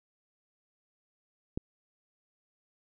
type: click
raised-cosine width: 3 ms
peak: -19 dBFS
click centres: 1.575 s
effects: none